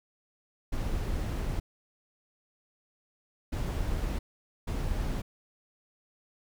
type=noise bursts at uneven times; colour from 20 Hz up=brown; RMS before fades=-31 dBFS; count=3; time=0.72-1.6 / 3.52-4.19 / 4.67-5.22 s; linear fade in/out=10 ms; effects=none